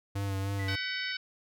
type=tone with vibrato; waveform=square; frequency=98.2 Hz; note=G2; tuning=4 cents sharp; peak=-31 dBFS; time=0.15-0.76 s; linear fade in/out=10 ms; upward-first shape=sine; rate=3.3 Hz; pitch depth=29 cents each way
type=tone; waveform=sine; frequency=1975.5 Hz; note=B6; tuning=in tune; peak=-39 dBFS; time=0.59-1.12 s; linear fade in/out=5 ms
type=harmonic tone; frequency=754 Hz; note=F#5; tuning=32 cents sharp; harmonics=2 / 3 / 4 / 5 / 6 / 7; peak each=-37 / -39 / -40 / -41 / -42 / -42 dBFS; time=0.68-1.17 s; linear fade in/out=5 ms
effects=none